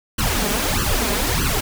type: noise with flanger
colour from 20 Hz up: pink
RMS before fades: -20 dBFS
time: 0.18-1.61 s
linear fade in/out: 10 ms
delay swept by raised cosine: 0.66 to 4.96 ms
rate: 1.6 Hz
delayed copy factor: +0.95
effects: none